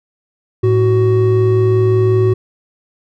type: tone pair together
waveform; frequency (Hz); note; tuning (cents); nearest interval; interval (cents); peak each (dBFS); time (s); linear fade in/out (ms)
triangle; 109.27 / 373.1; A2 / F#4; -12 / +14; octave + major sixth; 2126; -10; 0.63-2.34; 10
effects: none